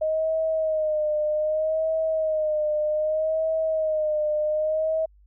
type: tone with vibrato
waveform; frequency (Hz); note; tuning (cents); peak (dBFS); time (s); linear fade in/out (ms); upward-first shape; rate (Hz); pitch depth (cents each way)
sine; 622.3; D#5; 0; -21; 0.01-5.06; 10; sine; 0.64; 49
effects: added 50 Hz sine -52 dBFS peak until 5.26 s